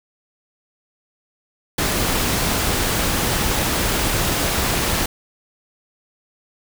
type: noise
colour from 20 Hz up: pink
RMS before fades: -20 dBFS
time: 1.78-5.06 s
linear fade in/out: 5 ms
effects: none